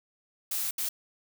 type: noise bursts at uneven times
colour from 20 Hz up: blue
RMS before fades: -31 dBFS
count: 2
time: 0.51-0.71 / 0.78-0.89 s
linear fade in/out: 5 ms
effects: none